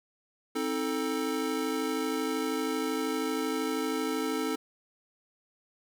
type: chord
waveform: square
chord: A diminished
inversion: first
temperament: just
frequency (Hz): 264 / 316.8 / 440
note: C4 / Eb4 / A4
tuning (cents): +16 / +31 / 0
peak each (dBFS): -34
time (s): 0.55-4.56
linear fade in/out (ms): 10
effects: none